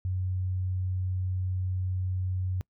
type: tone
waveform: sine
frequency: 92.5 Hz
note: F#2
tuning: in tune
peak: -27 dBFS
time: 0.05-2.61 s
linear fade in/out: 0 ms
effects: noise-tail reverb RT60 0.1 s tail -25 dB re dry